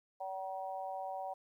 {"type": "harmonic tone", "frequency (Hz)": 190.3, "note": "F#3", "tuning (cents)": 49, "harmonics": [3, 4, 5], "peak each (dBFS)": [-44, -40, -47], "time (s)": [0.2, 1.34], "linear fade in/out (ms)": 10, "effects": ["12-bit"]}